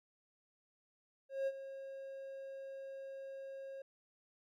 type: tone with ADSR envelope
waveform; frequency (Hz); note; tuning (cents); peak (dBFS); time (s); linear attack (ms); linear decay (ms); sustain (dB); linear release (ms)
triangle; 541; C#5; -42; -30; 1.29-3.82; 180; 45; -13; 4
effects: none